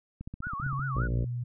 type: click train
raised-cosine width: 5 ms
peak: -26 dBFS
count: 10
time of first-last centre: 0.21-0.794 s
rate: 15.4 Hz
type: tone with vibrato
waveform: sine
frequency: 1277 Hz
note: D#6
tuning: 45 cents sharp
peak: -33 dBFS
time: 0.42-1.08 s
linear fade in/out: 20 ms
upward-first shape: sine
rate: 5.2 Hz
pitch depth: 260 cents each way
type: tone with pitch glide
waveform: sine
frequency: 135.5 to 121.42 Hz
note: C#3 to B2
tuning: -39 to -29 cents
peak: -30 dBFS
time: 0.62-1.44 s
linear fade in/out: 10 ms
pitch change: -190 cents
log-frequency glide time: 0.86-1.07 s
type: harmonic tone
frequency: 58.27 Hz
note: A#1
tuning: in tune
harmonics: 1 / 2 / 3 / 4 / 5 / 6 / 7 / 8 / 9 / 10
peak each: -29 / -35 / -39 / -41 / -43 / -45 / -46 / -47 / -48 / -49 dBFS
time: 0.95-1.25 s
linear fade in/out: 10 ms
effects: none